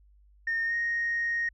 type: tone with pitch glide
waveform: sine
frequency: 1831 to 1865.2 Hz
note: A#6 to A#6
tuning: -32 to +1 cents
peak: -25 dBFS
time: 0.47-1.49 s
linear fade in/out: 5 ms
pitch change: +33 cents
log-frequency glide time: 0.65-0.74 s
effects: tanh soft clip ceiling -22 dBFS + added 50 Hz sine -56 dBFS peak until 1.53 s